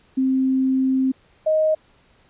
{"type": "tone pair in turn", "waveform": "sine", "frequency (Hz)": [262.8, 625], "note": ["C4", "D#5"], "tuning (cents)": [8, 8], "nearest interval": "octave + minor third", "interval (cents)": 1500, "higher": "second", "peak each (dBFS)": [-16, -15], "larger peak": "second", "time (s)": [[0.17, 1.12], [1.46, 1.75]], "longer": "first", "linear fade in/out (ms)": 10, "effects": ["pink hiss -57 dBFS RMS until 2.29 s", "resampled to 8000 Hz"]}